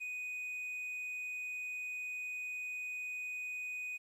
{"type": "tone", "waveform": "triangle", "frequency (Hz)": 2489, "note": "D#7", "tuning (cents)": 0, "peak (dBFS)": -37, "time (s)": [0, 3.98], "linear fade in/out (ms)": 20, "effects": ["resampled to 32000 Hz", "12-bit"]}